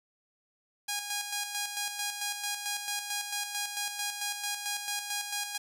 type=tone with tremolo; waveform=5% pulse; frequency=820 Hz; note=G#5; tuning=22 cents flat; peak=-19 dBFS; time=0.88-5.58 s; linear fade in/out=10 ms; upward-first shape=square; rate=4.5 Hz; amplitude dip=50%; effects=none